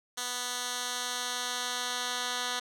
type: tone with band-pass filter sweep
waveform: 10% pulse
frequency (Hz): 246.8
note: B3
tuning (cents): -1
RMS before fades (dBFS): -34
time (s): 0.17-2.6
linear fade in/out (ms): 10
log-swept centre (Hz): 6200 to 3900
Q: 0.8
effects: 10-bit